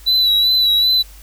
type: tone with vibrato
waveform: triangle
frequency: 3951 Hz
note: B7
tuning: in tune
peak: -10 dBFS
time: 0.06-1.03 s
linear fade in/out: 20 ms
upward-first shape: sine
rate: 2.6 Hz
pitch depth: 38 cents each way
effects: added 50 Hz sine -38 dBFS peak until 1.22 s + white hiss -45 dBFS RMS until 1.22 s